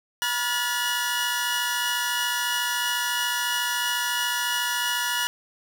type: tone cluster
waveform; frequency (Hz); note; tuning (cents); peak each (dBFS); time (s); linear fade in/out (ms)
sawtooth; 969 / 1428 / 1725 / 2910; B5 / F6 / A6 / F#7; -33 / +38 / -35 / -29; -26; 0.22-5.27; 0
effects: none